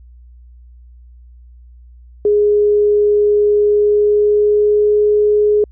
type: tone with pitch glide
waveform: sine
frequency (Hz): 415.3 to 418.7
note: G#4 to G#4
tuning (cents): 0 to +14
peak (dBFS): -9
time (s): 2.25-5.64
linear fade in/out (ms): 2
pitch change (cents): +14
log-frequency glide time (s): 3.62-4.97
effects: added 60 Hz sine -38 dBFS peak until 5.71 s